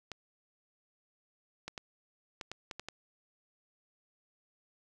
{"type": "clicks", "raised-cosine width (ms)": 0.2, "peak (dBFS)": -23, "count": 8, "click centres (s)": [0.117, 1.68, 1.778, 2.412, 2.516, 2.712, 2.796, 2.886], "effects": []}